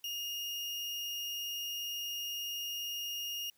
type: tone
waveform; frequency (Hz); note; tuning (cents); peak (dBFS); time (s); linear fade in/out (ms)
35% pulse; 2843; F7; +30; -35; 0.04-3.5; 2
effects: white hiss -71 dBFS RMS until 3.57 s